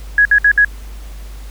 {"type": "tone bursts", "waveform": "sine", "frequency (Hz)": 1668, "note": "G#6", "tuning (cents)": 7, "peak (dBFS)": -6, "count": 4, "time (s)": [0.18, 0.648], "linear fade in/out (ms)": 2, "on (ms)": 72, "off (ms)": 60, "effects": ["added 50 Hz sine -28 dBFS peak until 1.5 s", "pink hiss -42 dBFS RMS until 1.5 s"]}